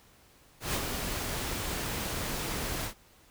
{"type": "noise with ADSR envelope", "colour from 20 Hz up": "pink", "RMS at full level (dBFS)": -29, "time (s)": [0.6, 2.94], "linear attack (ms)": 140, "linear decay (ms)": 49, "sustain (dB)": -5, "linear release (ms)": 89, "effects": ["pink hiss -60 dBFS RMS until 3.3 s"]}